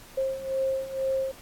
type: beating tone pair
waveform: sine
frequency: 531 / 533.1 Hz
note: C5 / C5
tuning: +25 / +32 cents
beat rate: 2.1 Hz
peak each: -31 / -27 dBFS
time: 0.17-1.32 s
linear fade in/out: 10 ms
effects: pink hiss -49 dBFS RMS until 1.41 s + AAC 64 kbps